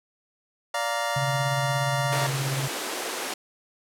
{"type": "chord", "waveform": "25% pulse", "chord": "Bb major", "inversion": "first", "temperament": "just", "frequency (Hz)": [582.7, 699.2, 932.3], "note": ["D5", "F5", "Bb5"], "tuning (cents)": [-14, 2, 0], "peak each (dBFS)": -26, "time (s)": [0.74, 2.27], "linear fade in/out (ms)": 5}
{"type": "tone with tremolo", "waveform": "sine", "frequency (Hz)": 135.9, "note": "C#3", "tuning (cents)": -34, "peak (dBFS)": -24, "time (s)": [1.16, 2.68], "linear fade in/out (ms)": 5, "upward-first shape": "sine", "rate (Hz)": 17, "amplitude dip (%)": 45}
{"type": "high-pass noise", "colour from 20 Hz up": "pink", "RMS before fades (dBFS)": -31, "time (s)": [2.12, 3.34], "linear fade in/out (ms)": 5, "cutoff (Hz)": 310, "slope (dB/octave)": 24}
{"effects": ["low-pass 12000 Hz 12 dB/octave"]}